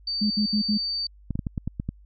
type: tone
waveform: sine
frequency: 4598 Hz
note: D8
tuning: 37 cents flat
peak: -25 dBFS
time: 0.07-1.07 s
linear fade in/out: 5 ms
type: tone bursts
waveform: sine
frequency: 210.8 Hz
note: G#3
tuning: 26 cents sharp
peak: -20 dBFS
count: 4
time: 0.21-0.778 s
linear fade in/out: 10 ms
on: 94 ms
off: 64 ms
type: clicks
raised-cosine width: 5 ms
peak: -15 dBFS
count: 8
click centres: 1.307 / 1.355 / 1.392 / 1.468 / 1.578 / 1.676 / 1.799 / 1.89 s
effects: added 50 Hz sine -48 dBFS peak until 2.05 s + MP3 96 kbps